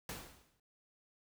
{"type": "noise with exponential decay", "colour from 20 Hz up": "pink", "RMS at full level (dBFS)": -41, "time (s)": [0.09, 0.6], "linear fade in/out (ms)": 2, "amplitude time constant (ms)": 110, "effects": []}